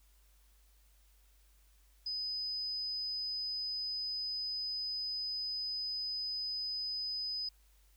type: tone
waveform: sine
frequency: 5010 Hz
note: D#8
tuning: 11 cents sharp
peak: -35 dBFS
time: 2.06-7.49 s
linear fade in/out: 5 ms
effects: added 50 Hz sine -63 dBFS peak until 7.96 s + white hiss -71 dBFS RMS until 7.96 s

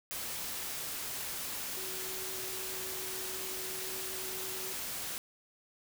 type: tone in noise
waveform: sine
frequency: 376.1 Hz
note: F#4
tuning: 28 cents sharp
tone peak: -46 dBFS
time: 1.77-4.73 s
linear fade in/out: 0 ms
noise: white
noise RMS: -39 dBFS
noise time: 0.11-5.18 s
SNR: -10 dB
effects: none

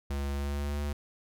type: tone with pitch glide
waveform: square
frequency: 70.1 to 72.7 Hz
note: C#2 to D2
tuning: +20 to -17 cents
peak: -31 dBFS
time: 0.1-0.93 s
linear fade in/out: 5 ms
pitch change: +63 cents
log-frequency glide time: 0.33-0.8 s
effects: none

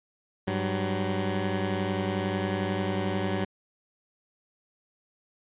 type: tone pair together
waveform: 15% pulse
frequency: 99.5 / 187.83 Hz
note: G2 / F#3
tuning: +26 / +26 cents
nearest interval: major seventh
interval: 1100 cents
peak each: -23 dBFS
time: 0.47-3.45 s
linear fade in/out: 10 ms
effects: resampled to 8000 Hz

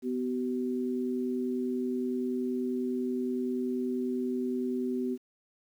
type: tone pair together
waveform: sine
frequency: 250 / 380.4 Hz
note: B3 / F#4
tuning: +21 / +48 cents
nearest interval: perfect fifth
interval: 727 cents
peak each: -30 / -33 dBFS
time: 0.02-5.18 s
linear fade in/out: 50 ms
effects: 10-bit

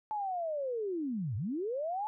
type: linear two-way sweep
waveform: sine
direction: down then up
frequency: 870 to 92.5 to 870 Hz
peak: -32 dBFS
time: 0.11-2.07 s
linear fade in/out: 0 ms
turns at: 1.36 s
effects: none

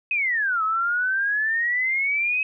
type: exponential two-way sweep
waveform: sine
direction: down then up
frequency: 2562 to 1274 to 2562 Hz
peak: -20 dBFS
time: 0.11-2.43 s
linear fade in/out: 2 ms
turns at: 0.63 s
effects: none

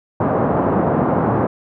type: band-pass noise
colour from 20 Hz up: pink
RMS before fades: -17 dBFS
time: 0.2-1.47 s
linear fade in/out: 5 ms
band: 110 to 1100 Hz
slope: 24 dB/octave
effects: none

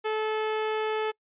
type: tone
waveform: sawtooth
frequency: 433.7 Hz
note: A4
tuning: 25 cents flat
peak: -22 dBFS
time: 0.04-1.12 s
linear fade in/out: 20 ms
effects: noise-tail reverb RT60 0.1 s tail -25 dB re dry + resampled to 8000 Hz

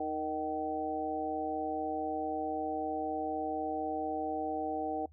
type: harmonic tone with a mistuned harmonic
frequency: 155.56 Hz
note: D#3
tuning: in tune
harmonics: 2 / 3 / 4 / 5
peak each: -38 / -39 / -40 / -35 dBFS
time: 0-5.06 s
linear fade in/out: 5 ms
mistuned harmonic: 5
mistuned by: -26 cents
effects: noise-tail reverb RT60 0.1 s tail -22 dB re dry + added 77 Hz sine -55 dBFS peak until 5.12 s

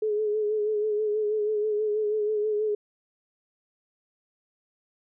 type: tone with vibrato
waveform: sine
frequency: 424.5 Hz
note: G#4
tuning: 38 cents sharp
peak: -23 dBFS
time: 0.02-2.75 s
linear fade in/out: 5 ms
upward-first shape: sine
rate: 6.2 Hz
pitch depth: 39 cents each way
effects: none

